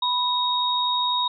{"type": "tone pair together", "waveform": "sine", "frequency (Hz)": [988, 3752], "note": ["B5", "A#7"], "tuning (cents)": [0, 11], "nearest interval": "octave + major seventh", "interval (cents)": 2311, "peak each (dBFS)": -23, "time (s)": [0.02, 1.28], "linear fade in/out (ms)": 5, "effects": []}